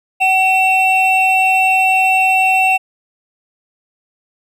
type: tone pair together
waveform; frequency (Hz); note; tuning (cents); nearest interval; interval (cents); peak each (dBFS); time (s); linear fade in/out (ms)
triangle; 756.4 / 2698; F#5 / E7; +38 / +40; octave + minor seventh; 2202; -11; 0.2-2.78; 20
effects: none